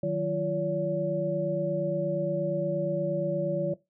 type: tone cluster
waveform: sine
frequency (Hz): 155.4 / 183.9 / 343.6 / 569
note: D#3 / F#3 / F4 / C#5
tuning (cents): -2 / -10 / -28 / +45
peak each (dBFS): -32 / -33 / -34 / -28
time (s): 0.03-3.74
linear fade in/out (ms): 5
effects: noise-tail reverb RT60 0.2 s tail -18 dB re dry